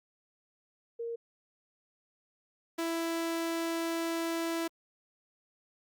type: tone pair in turn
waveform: sine / sawtooth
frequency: 465.1 / 331.7 Hz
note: A#4 / E4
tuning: -4 / +11 cents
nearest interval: tritone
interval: 585 cents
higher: first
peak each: -34 / -27 dBFS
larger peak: second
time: 0.99-1.16 / 2.78-4.68 s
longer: second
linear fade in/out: 10 ms
effects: Opus 48 kbps